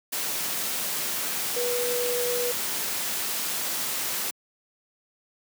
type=tone in noise; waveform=sine; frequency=487.5 Hz; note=B4; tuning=23 cents flat; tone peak=-26 dBFS; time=1.56-2.52 s; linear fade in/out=10 ms; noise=white; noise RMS=-29 dBFS; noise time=0.12-4.31 s; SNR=0 dB; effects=high-pass 150 Hz 12 dB/octave